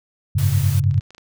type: chord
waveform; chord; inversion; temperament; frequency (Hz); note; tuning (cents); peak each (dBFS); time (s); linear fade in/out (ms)
sine; F# suspended second; none; equal with one note detuned; 94.39 / 103.83 / 138.59; F#2 / G#2 / C#3; +35 / 0 / 0; -19; 0.35-1; 10
type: high-pass noise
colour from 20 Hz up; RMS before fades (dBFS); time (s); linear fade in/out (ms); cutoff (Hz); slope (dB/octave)
white; -33; 0.38-0.8; 5; 330; 48
type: clicks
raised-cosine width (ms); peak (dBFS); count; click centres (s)
0.2; -27; 8; 0.839 / 0.911 / 0.943 / 0.979 / 1.009 / 1.106 / 1.148 / 1.181
effects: none